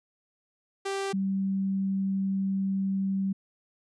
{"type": "tone pair in turn", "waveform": ["sawtooth", "sine"], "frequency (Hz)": [392, 193.69], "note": ["G4", "G3"], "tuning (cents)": [0, -21], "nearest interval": "octave", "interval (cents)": 1221, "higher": "first", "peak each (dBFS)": -25, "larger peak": "neither", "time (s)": [[0.85, 1.13], [1.13, 3.33]], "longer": "second", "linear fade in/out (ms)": 10, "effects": ["resampled to 22050 Hz"]}